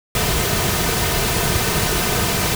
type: noise with comb filter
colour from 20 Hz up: pink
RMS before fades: -19 dBFS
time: 0.15-2.55 s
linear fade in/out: 2 ms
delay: 3.6 ms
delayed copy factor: -0.55
effects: none